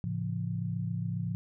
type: chord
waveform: sine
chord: A augmented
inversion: none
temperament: just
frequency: 110 / 137.5 / 171.88 Hz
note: A2 / C#3 / E#3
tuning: 0 / -14 / -27 cents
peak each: -34 / -37 / -34 dBFS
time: 0.04-1.35 s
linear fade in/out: 0 ms
effects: none